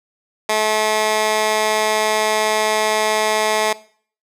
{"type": "tone with high-pass filter", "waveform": "15% pulse", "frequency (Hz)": 215.7, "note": "A3", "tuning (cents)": -34, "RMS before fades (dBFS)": -18, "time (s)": [0.49, 3.73], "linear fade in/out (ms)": 5, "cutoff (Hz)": 620, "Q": 0.66, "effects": ["noise-tail reverb RT60 0.5 s tail -19 dB re dry", "low-pass 12000 Hz 12 dB/octave"]}